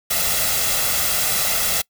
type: noise with comb filter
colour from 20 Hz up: white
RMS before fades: -20 dBFS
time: 0.1-1.82 s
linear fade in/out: 10 ms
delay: 1.5 ms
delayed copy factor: +0.6
effects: noise-tail reverb RT60 0.1 s tail -24 dB re dry